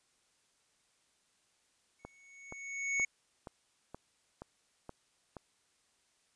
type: tone with exponential growth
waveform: square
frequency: 2217 Hz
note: C#7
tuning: in tune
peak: -28 dBFS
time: 1.99-3.05 s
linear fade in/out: 5 ms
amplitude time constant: 230 ms
type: click train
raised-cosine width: 1 ms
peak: -30 dBFS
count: 8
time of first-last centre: 2.05-5.368 s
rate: 2.11 Hz
effects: white hiss -73 dBFS RMS until 6.35 s + resampled to 22050 Hz